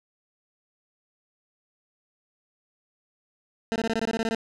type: tone bursts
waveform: 20% pulse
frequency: 225.6 Hz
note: A3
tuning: 44 cents sharp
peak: -19 dBFS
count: 11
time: 3.72-4.348 s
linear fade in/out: 0 ms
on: 38 ms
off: 21 ms
effects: low-pass 6000 Hz 12 dB/octave + 9-bit